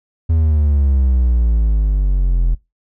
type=exponential sweep; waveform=triangle; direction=down; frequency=82.5 to 41.2 Hz; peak=-9 dBFS; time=0.29-2.55 s; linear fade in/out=10 ms; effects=noise-tail reverb RT60 0.2 s tail -21 dB re dry